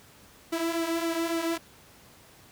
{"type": "tone with flanger", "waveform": "sawtooth", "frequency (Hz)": 332.1, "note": "E4", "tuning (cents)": 13, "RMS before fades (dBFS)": -29, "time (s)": [0.52, 1.58], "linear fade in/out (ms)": 10, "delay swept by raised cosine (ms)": [1.8, 4.3], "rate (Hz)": 3.6, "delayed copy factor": -0.6, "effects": ["pink hiss -54 dBFS RMS until 2.51 s", "high-pass 60 Hz 12 dB/octave"]}